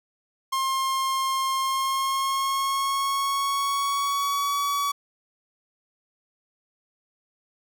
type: tone with pitch glide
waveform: 45% pulse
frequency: 1065 to 1134.9 Hz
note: C6 to C#6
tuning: +30 to +40 cents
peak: -23 dBFS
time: 0.52-4.92 s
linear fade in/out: 10 ms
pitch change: +110 cents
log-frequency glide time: 1.61-4.57 s
effects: none